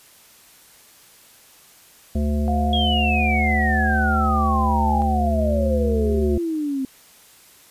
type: harmonic tone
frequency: 73.7 Hz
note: D2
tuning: 7 cents sharp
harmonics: 1 / 3 / 5 / 7 / 9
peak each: -20 / -23 / -34 / -34 / -35 dBFS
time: 2.15-6.38 s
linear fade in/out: 5 ms
type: tone with pitch glide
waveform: sine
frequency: 709 to 786.7 Hz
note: F5 to G5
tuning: +26 to +6 cents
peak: -23 dBFS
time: 2.48-5.02 s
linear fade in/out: 0 ms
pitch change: +180 cents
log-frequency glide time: 2.62-4.7 s
type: exponential sweep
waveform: sine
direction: down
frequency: 3322 to 260 Hz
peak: -21 dBFS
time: 2.73-6.85 s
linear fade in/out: 2 ms
effects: white hiss -50 dBFS RMS until 7.7 s + resampled to 32000 Hz